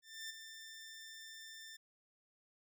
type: tone with ADSR envelope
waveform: 15% pulse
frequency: 1785 Hz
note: A6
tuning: 24 cents sharp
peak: -36 dBFS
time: 0.02-1.77 s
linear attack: 280 ms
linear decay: 9 ms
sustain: -8 dB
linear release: 11 ms
effects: none